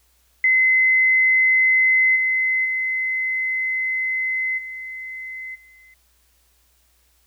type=tone with level steps; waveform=sine; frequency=2048 Hz; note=C7; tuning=38 cents flat; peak=-13 / -17 / -20 / -30 / -47 dBFS; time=0.44-5.94 s; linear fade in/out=2 ms; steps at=2.15 / 2.64 / 4.57 / 5.54 s; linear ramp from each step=20 ms; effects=added 60 Hz sine -62 dBFS peak until 7.26 s + white hiss -62 dBFS RMS until 7.26 s